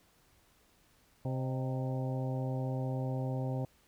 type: harmonic tone with a mistuned harmonic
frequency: 130.81 Hz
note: C3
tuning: in tune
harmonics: 1 / 2 / 3 / 4 / 5 / 6 / 7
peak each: -33 / -40 / -46 / -42 / -46 / -47 / -52 dBFS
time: 1.25-3.65 s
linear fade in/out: 2 ms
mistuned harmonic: 5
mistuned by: -74 cents
effects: pink hiss -67 dBFS RMS until 3.87 s